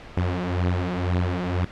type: beating tone pair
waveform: sawtooth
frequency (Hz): 88.6 / 90.6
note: F2 / F#2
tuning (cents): +25 / -36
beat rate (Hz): 2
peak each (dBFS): -21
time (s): 0.17-1.65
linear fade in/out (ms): 5
effects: pink hiss -42 dBFS RMS until 1.71 s + low-pass 3000 Hz 12 dB/octave